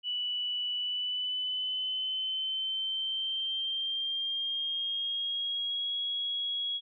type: tone with pitch glide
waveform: sine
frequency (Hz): 2960 to 3322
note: F#7 to G#7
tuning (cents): 0 to 0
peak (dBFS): -30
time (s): 0.03-6.81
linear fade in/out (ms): 50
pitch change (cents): +200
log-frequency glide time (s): 0.76-5.94
effects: none